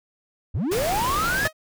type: linear sweep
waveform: triangle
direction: up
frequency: 58.27 to 1766 Hz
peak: -20 dBFS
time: 0.54-1.48 s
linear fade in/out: 10 ms
type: noise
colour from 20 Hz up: pink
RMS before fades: -28 dBFS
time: 0.71-1.48 s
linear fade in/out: 10 ms
type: tone with exponential decay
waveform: sawtooth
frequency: 629 Hz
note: D#5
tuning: 19 cents sharp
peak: -17 dBFS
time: 1.45-1.53 s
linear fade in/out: 5 ms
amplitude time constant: 17 ms
effects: none